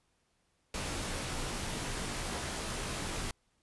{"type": "noise with comb filter", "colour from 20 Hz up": "pink", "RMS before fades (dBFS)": -37, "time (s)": [0.74, 3.31], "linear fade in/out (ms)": 2, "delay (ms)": 19, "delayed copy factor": -0.55, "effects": ["pink hiss -75 dBFS RMS until 3.62 s", "resampled to 24000 Hz"]}